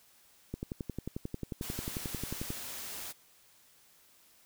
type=click train; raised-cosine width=3 ms; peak=-23 dBFS; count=23; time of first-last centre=0.54-2.504 s; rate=11.2 Hz
type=noise; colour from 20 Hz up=white; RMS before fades=-42 dBFS; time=1.61-3.13 s; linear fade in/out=20 ms
effects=white hiss -63 dBFS RMS until 4.45 s